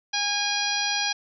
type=harmonic tone; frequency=818 Hz; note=G#5; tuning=26 cents flat; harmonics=1 / 2 / 3 / 4 / 5 / 6 / 7; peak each=-31 / -31 / -31 / -31 / -31 / -31 / -31 dBFS; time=0.13-1.13 s; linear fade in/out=10 ms; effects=none